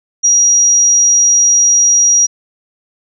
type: tone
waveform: sine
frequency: 5740 Hz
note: F8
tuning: 47 cents sharp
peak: -6 dBFS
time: 0.23-2.27 s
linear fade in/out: 20 ms
effects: none